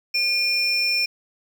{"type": "tone pair together", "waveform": "triangle", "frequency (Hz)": [2421, 5366], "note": ["D#7", "E8"], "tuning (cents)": [-48, 30], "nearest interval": "octave + major second", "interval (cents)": 1378, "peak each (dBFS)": -19, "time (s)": [0.14, 1.06], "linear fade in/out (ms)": 10, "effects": ["tanh soft clip ceiling -14 dBFS", "8-bit"]}